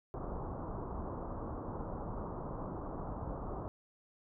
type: low-pass noise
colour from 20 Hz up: pink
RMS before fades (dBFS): -41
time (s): 0.14-3.68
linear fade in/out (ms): 0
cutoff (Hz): 1200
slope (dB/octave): 48
effects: none